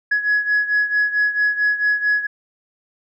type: beating tone pair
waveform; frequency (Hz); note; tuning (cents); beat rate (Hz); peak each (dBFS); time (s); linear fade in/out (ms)
sine; 1680 / 1684.5; G#6 / G#6; +19 / +24; 4.5; -16 / -20; 0.11-2.27; 10
effects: tanh soft clip ceiling -11 dBFS